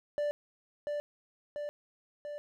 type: tone with echo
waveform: triangle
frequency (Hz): 587.3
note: D5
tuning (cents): 0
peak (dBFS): -27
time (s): 0.18-0.31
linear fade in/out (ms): 0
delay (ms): 690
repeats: 3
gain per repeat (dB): -3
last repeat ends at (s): 2.38
effects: none

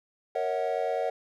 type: chord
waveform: triangle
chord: F# dominant seventh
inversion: first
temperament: equal with one note detuned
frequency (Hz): 466.2 / 554.4 / 644.9 / 740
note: A#4 / C#5 / E5 / F#5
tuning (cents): 0 / 0 / -38 / 0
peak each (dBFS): -30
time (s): 0.35-1.1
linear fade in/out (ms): 5
effects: none

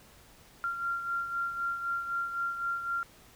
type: beating tone pair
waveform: sine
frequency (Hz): 1382 / 1385.9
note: F6 / F6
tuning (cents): -19 / -14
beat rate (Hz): 3.9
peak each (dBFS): -31 / -39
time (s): 0.64-3.03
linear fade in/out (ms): 0
effects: pink hiss -57 dBFS RMS until 3.35 s

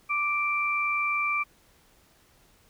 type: tone pair together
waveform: sine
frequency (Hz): 1174.7 / 2349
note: D6 / D7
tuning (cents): 0 / 0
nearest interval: octave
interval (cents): 1200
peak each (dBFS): -28 / -26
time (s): 0.09-1.44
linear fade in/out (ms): 20
effects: pink hiss -61 dBFS RMS until 2.69 s

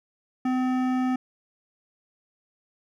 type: tone with hard clipping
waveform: sine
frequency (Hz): 255.5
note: C4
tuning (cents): -41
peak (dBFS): -24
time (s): 0.45-1.16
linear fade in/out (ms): 5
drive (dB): 14
effects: none

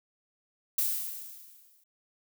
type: noise with exponential decay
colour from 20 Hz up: violet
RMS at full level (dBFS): -26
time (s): 0.78-1.84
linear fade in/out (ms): 5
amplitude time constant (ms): 230
effects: none

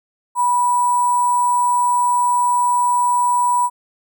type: tone with sample-and-hold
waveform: sine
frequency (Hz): 980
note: B5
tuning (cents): -14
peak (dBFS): -13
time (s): 0.35-3.7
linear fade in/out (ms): 50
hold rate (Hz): 8820
effects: none

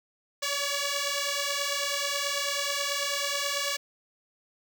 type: beating tone pair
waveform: 5% pulse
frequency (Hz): 563 / 572.2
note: C#5 / D5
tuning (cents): +27 / -45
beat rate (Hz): 9.2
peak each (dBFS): -19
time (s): 0.42-3.77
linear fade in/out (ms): 10
effects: none

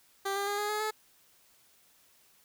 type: tone with pitch steps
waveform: 15% pulse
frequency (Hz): 393.1 / 400.4 / 407.9 / 415.5 / 423.3 / 431.2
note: G4 / G4 / G#4 / G#4 / G#4 / A4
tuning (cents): +5 / +37 / -31 / +1 / +33 / -35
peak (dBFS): -24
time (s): 0.25-0.91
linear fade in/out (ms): 10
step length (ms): 110
effects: white hiss -64 dBFS RMS until 2.44 s

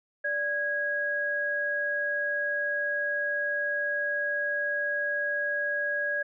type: tone pair together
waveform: sine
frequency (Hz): 584 / 1650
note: D5 / G#6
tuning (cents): -10 / -12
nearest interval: octave + tritone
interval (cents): 1798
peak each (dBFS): -33 / -27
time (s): 0.24-6.23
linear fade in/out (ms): 10
effects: none

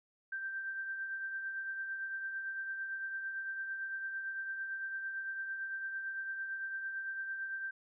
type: tone with tremolo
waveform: sine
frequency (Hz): 1568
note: G6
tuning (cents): 0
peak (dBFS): -35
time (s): 0.32-7.71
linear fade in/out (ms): 5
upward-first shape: triangle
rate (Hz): 8.9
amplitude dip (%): 45
effects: none

